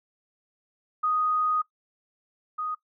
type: tone pair in turn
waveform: sine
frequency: 1244.5 / 1244.5 Hz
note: D#6 / D#6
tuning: 0 / 0 cents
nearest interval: unison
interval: 0 cents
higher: neither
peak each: -22 / -28 dBFS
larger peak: first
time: 1.03-1.62 / 2.58-2.75 s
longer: first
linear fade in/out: 10 ms
effects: noise-tail reverb RT60 0.1 s tail -18 dB re dry